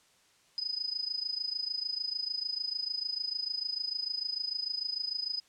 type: tone with amplitude modulation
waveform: sine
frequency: 5000 Hz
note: D#8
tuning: 8 cents sharp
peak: -28 dBFS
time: 0.58-5.4 s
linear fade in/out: 0 ms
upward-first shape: sine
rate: 26.7 Hz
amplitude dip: 85%
effects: white hiss -65 dBFS RMS until 5.48 s + low-pass 8000 Hz 12 dB/octave